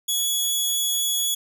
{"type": "tone", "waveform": "15% pulse", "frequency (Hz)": 3376, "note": "G#7", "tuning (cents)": 28, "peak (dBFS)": -14, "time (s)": [0.08, 1.35], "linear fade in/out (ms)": 10, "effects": []}